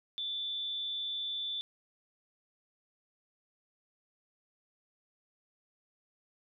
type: tone with amplitude modulation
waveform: sine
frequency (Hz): 3520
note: A7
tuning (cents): 0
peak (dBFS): -32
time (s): 0.18-1.61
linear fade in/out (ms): 0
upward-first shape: sine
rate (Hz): 266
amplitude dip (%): 40
effects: none